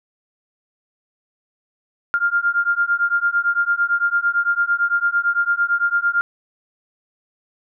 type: beating tone pair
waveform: sine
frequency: 1396.9 / 1405.8 Hz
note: F6 / F6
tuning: 0 / +11 cents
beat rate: 8.9 Hz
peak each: -19 dBFS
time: 2.14-6.21 s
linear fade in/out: 0 ms
effects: none